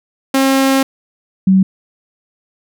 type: tone pair in turn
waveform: sawtooth / sine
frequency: 268.8 / 190.07 Hz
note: C4 / F#3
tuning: +47 / +47 cents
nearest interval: tritone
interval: 600 cents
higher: first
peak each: -6 dBFS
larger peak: neither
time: 0.34-0.83 / 1.47-1.63 s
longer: first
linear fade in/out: 5 ms
effects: none